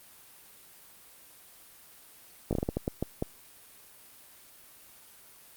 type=slowing click train; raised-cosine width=2 ms; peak=-15 dBFS; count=10; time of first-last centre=2.51-3.225 s; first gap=18 ms; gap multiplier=1.35; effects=white hiss -54 dBFS RMS until 5.56 s + Opus 32 kbps